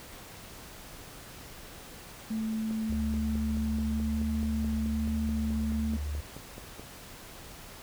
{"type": "tone with pitch glide", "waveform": "sine", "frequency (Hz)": [220, 221.5], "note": ["A3", "A3"], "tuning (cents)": [0, 12], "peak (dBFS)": -29, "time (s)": [2.3, 5.97], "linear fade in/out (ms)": 10, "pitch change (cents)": 12, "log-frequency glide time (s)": [2.79, 4.55]}
{"type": "click train", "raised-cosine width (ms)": 2, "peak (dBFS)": -30, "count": 20, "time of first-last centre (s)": [2.71, 6.796], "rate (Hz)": 4.65}
{"type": "tone", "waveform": "sine", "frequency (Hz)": 73.42, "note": "D2", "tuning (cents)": 0, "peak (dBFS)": -31, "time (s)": [2.89, 6.21], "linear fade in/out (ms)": 10}
{"effects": ["pink hiss -47 dBFS RMS until 7.82 s"]}